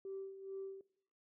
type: tone with tremolo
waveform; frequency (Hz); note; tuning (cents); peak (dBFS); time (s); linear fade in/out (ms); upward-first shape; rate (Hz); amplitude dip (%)
sine; 387.7; G4; -19; -40; 0.05-0.81; 2; sine; 2.3; 65
effects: noise-tail reverb RT60 0.7 s tail -20 dB re dry + tanh soft clip ceiling -37 dBFS